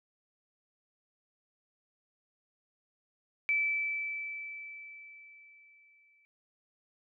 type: tone with exponential decay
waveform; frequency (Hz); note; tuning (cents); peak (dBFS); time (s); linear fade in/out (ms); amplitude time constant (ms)
sine; 2316; D7; -25; -25; 3.49-6.25; 0; 600
effects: none